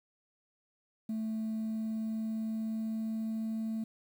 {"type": "tone with pitch glide", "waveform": "sine", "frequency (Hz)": [220, 221.9], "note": ["A3", "A3"], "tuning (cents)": [0, 15], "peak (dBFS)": -30, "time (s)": [1.09, 3.84], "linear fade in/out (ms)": 5, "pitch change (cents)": 15, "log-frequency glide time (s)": [1.44, 3.62], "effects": ["tanh soft clip ceiling -31 dBFS", "10-bit"]}